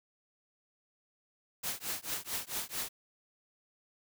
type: noise with tremolo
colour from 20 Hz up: white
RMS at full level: -34 dBFS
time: 1.63-2.89 s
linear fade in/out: 10 ms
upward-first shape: triangle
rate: 4.5 Hz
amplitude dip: 100%
effects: none